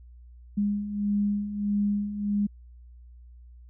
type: beating tone pair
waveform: sine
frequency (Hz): 203.4 / 205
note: G#3 / G#3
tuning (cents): -36 / -22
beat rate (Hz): 1.6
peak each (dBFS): -31 / -25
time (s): 0.57-2.47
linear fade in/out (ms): 10
effects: added 60 Hz sine -46 dBFS peak until 3.69 s